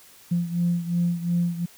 sine beating tone pair, 172.3 / 175.1 Hz, F3 / F3, -23 / +5 cents, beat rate 2.8 Hz, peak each -22 / -26 dBFS, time 0.31-1.66 s, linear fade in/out 10 ms, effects tanh soft clip ceiling -14 dBFS + white hiss -51 dBFS RMS until 1.77 s

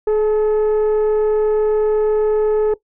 sine tone with frequency modulation, 426 Hz, G#4, 44 cents sharp, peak -10 dBFS, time 0.07-2.74 s, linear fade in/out 5 ms, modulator 443 Hz, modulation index 0.27, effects noise-tail reverb RT60 0.1 s tail -19 dB re dry + tanh soft clip ceiling -12 dBFS

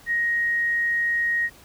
sine tone, 1877 Hz, A#6, 11 cents sharp, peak -20 dBFS, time 0.06-1.5 s, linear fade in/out 50 ms, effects pink hiss -50 dBFS RMS until 1.64 s

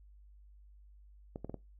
clicks, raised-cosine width 2 ms, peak -27 dBFS, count 4, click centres 1.359 / 1.446 / 1.496 / 1.543 s, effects noise-tail reverb RT60 0.2 s tail -20 dB re dry + added 50 Hz sine -55 dBFS peak until 1.79 s

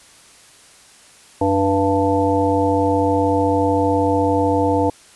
harmonic tone with a mistuned harmonic, 98 Hz, G2, in tune, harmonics 1 / 3 / 5 / 7 / 9, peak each -23 / -19 / -19 / -23 / -21 dBFS, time 1.41-4.9 s, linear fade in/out 5 ms, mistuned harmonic 1, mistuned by -80 cents, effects white hiss -47 dBFS RMS until 5.15 s + resampled to 24000 Hz

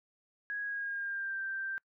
sine tone with pitch glide, 1657 to 1570.3 Hz, G#6 to G6, -4 to +3 cents, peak -34 dBFS, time 0.5-1.78 s, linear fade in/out 0 ms, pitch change -93 cents, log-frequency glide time 0.61-1.4 s, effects noise-tail reverb RT60 0.1 s tail -26 dB re dry

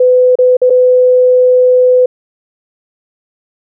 sine tone with dropouts, 503 Hz, B4, 32 cents sharp, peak -4 dBFS, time 0-2.06 s, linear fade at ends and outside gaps 5 ms, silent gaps 0.355-0.387 / 0.569-0.616 / 0.698-0.703 s, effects none

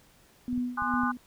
sine tone with tremolo, 247 Hz, B3, in tune, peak -26 dBFS, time 0.48-1.17 s, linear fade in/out 0 ms, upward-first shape sine, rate 2.4 Hz, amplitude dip 85%
clicks, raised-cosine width 5 ms, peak -30 dBFS, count 5, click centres 0.529 / 0.578 / 0.822 / 0.939 / 1.035 s
sine chord, Ab dominant seventh, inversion none, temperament equal with one note detuned, 830.6 / 1046.5 / 1213.3 / 1480 Hz, Ab5 / C6 / Eb6 / Gb6, 0 / 0 / -44 / 0 cents, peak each -34 / -33 / -31 / -32 dBFS, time 0.77-1.12 s, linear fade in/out 10 ms
effects pink hiss -60 dBFS RMS until 1.26 s

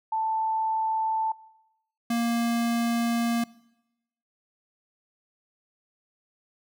sine / square tone pair in turn, 883 / 233.9 Hz, A5 / A#3, +6 / +6 cents, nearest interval octave + major seventh, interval 2300 cents, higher first, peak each -24 dBFS, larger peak neither, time 0.12-1.32 / 2.1-3.44 s, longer second, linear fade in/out 5 ms, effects noise-tail reverb RT60 0.9 s tail -22 dB re dry

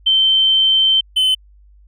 sine / triangle tone pair in turn, 3104 / 3052 Hz, G7 / G7, -18 / -47 cents, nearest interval unison, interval 29 cents, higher first, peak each -10 dBFS, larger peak neither, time 0.06-1.01 / 1.16-1.35 s, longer first, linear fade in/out 10 ms, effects added 50 Hz sine -44 dBFS peak until 1.87 s

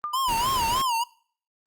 sine tone with exponential decay, 1200 Hz, D6, 37 cents sharp, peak -24 dBFS, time 0.04-0.31 s, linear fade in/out 0 ms, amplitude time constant 57 ms
square tone with vibrato, 987.8 Hz, B5, in tune, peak -23 dBFS, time 0.13-1.04 s, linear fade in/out 10 ms, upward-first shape sine, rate 3.3 Hz, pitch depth 150 cents each way
pink noise, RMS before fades -33 dBFS, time 0.28-0.82 s, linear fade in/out 5 ms
effects noise-tail reverb RT60 0.5 s tail -23 dB re dry + Opus 32 kbps

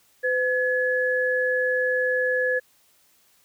sine tone pair together, 506.5 / 1700 Hz, B4 / G#6, +44 / +40 cents, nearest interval octave + major sixth, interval 2096 cents, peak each -23 / -23 dBFS, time 0.23-2.6 s, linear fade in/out 20 ms, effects white hiss -61 dBFS RMS until 3.44 s

